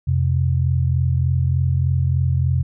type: tone pair together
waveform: sine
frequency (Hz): 87 / 130.35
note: F2 / C3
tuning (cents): -6 / -6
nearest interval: perfect fifth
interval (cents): 700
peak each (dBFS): -18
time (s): 0.07-2.63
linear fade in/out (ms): 10
effects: none